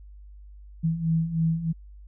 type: beating tone pair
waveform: sine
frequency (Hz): 161 / 164.2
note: E3 / E3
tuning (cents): -41 / -6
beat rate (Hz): 3.2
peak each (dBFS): -28 / -23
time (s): 0.83-1.73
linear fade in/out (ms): 20
effects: added 50 Hz sine -43 dBFS peak until 2.07 s